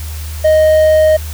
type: tone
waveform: triangle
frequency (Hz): 622.3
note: D#5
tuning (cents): 0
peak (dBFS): -4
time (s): 0.44-1.17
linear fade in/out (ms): 10
effects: added 77 Hz sine -21 dBFS peak until 1.33 s + white hiss -32 dBFS RMS until 1.33 s